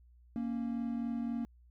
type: tone pair together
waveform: triangle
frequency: 232.7 / 276.5 Hz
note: A#3 / C#4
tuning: -3 / -4 cents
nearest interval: minor third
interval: 299 cents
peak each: -32 / -38 dBFS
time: 0.36-1.45 s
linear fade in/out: 0 ms
effects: added 60 Hz sine -58 dBFS peak until 1.7 s